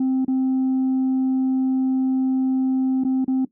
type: tone with dropouts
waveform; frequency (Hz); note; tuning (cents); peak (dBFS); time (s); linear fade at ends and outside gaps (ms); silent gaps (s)
sine; 261.6; C4; 0; -15; 0-3.45; 5; 0.249-0.28 / 3.038-3.048 / 3.246-3.279
effects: noise-tail reverb RT60 0.1 s tail -17 dB re dry + tanh soft clip ceiling -16 dBFS